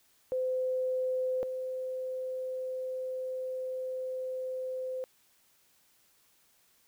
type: tone pair in turn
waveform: sine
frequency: 513 / 514.9 Hz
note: C5 / C5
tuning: -34 / -28 cents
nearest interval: unison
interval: 6 cents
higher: second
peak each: -28 / -33 dBFS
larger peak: first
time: 0.32-1.43 / 1.43-5.04 s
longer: second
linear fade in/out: 0 ms
effects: white hiss -67 dBFS RMS until 6.87 s